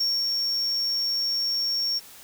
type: tone with ADSR envelope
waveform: triangle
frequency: 5510 Hz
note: F8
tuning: 24 cents flat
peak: -20 dBFS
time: 0-2 s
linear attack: 8 ms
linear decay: 230 ms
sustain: -2 dB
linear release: 25 ms
effects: white hiss -47 dBFS RMS until 2.23 s